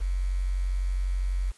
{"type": "tone with quantisation", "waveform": "sine", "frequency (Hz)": 46.02, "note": "F#1", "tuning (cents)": -9, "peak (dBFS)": -24, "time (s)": [0, 1.52], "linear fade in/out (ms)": 20, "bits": 8, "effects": ["white hiss -57 dBFS RMS until 1.57 s", "resampled to 24000 Hz"]}